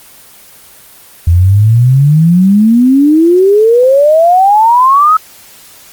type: exponential sweep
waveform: sine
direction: up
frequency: 82.41 to 1300 Hz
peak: -3 dBFS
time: 1.27-5.17 s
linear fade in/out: 5 ms
effects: white hiss -37 dBFS RMS until 5.92 s + Opus 24 kbps